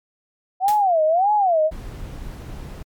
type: tone with vibrato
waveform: sine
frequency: 724 Hz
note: F#5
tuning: 38 cents flat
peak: -14 dBFS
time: 0.6-1.71 s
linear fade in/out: 50 ms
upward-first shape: sine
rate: 1.7 Hz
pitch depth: 270 cents each way
type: noise with exponential decay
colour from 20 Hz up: white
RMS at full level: -27 dBFS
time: 0.68-0.85 s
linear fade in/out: 2 ms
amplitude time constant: 35 ms
type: noise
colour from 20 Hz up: brown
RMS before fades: -33 dBFS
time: 1.71-2.83 s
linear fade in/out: 10 ms
effects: MP3 96 kbps